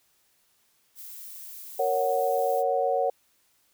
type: noise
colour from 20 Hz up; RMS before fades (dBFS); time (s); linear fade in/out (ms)
violet; -42; 0.95-2.64; 50
type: chord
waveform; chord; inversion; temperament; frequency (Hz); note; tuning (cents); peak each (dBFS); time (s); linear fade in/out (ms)
sine; F# major; first; equal; 466.2 / 554.4 / 740; A#4 / C#5 / F#5; 0 / 0 / 0; -28 / -26 / -26; 1.79-3.1; 5
effects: white hiss -67 dBFS RMS until 3.73 s